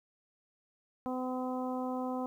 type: harmonic tone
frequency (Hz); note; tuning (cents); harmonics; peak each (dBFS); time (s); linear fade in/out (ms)
254.7; C4; -46; 1 / 2 / 3 / 4 / 5; -35 / -39 / -40 / -43 / -49; 1.06-2.26; 0
effects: 11-bit